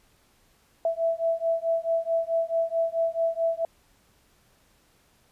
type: beating tone pair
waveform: sine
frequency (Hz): 659.3 / 663.9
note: E5 / E5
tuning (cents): 0 / +12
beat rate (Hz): 4.6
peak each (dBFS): -26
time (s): 0.85-3.65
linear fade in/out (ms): 2
effects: pink hiss -63 dBFS RMS until 5.31 s + resampled to 32000 Hz